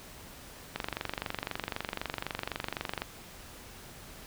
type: click train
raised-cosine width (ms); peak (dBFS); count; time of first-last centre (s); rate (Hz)
0.3; -16; 55; 0.76-3.019; 23.9
effects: pink hiss -49 dBFS RMS until 4.26 s